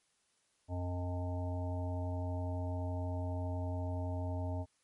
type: harmonic tone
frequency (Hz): 89.4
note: F2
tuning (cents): +41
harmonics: 1 / 3 / 5 / 7 / 9 / 10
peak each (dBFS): -35 / -43 / -52 / -44 / -51 / -50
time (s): 0.68-4.66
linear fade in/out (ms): 50
effects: white hiss -75 dBFS RMS until 4.83 s + MP3 48 kbps